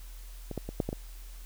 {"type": "clicks", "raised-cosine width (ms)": 2, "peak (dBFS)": [-23, -19, -23, -13, -18, -21], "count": 6, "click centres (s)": [0.513, 0.577, 0.69, 0.802, 0.89, 0.929], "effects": ["added 41 Hz sine -42 dBFS peak until 1.45 s", "white hiss -55 dBFS RMS until 1.45 s"]}